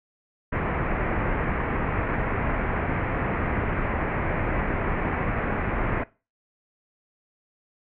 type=low-pass noise; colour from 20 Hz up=pink; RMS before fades=-26 dBFS; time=0.52-6.04 s; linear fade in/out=10 ms; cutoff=2300 Hz; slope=48 dB/octave; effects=noise-tail reverb RT60 0.3 s tail -20 dB re dry